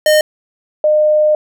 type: tone pair in turn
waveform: square / sine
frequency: 612 / 608.5 Hz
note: D#5 / D#5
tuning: -29 / -39 cents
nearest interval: unison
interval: 10 cents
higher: first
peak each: -8 dBFS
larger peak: neither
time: 0.06-0.21 / 0.84-1.35 s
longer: second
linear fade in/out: 2 ms
effects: none